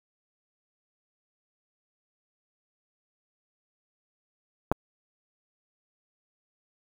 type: clicks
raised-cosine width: 1 ms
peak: -7 / -24 dBFS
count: 2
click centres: 4.716 / 4.723 s
effects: 7-bit